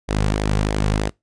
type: tone with flanger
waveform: sawtooth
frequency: 51.8 Hz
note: G#1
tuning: 4 cents flat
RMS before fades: -20 dBFS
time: 0.08-1.1 s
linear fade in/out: 20 ms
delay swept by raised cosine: 0.71 to 3.31 ms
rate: 3.1 Hz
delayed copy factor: -0.5
effects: noise-tail reverb RT60 0.2 s tail -25 dB re dry + resampled to 22050 Hz